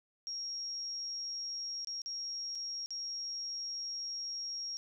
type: tone with dropouts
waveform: sine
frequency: 5588 Hz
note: F8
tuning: in tune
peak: -37 dBFS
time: 0.27-4.77 s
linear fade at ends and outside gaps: 0 ms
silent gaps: 1.847-1.872 / 2.018-2.06 / 2.551-2.555 / 2.86-2.906 s
effects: none